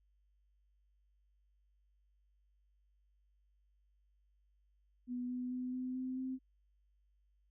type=tone with pitch steps; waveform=sine; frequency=246.9 / 249.5 / 252.1 / 254.7 / 257.4 / 260.1 Hz; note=B3 / B3 / B3 / C4 / C4 / C4; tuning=0 / +18 / +36 / -46 / -28 / -10 cents; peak=-37 dBFS; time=5.07-6.39 s; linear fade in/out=50 ms; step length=220 ms; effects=added 50 Hz sine -70 dBFS peak until 7.5 s